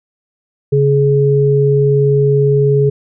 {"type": "tone pair together", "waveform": "sine", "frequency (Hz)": [139.3, 420.6], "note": ["C#3", "G#4"], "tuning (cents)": [9, 22], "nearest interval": "octave + perfect fifth", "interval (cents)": 1913, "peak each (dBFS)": -11, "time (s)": [0.72, 2.9], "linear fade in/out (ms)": 10, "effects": []}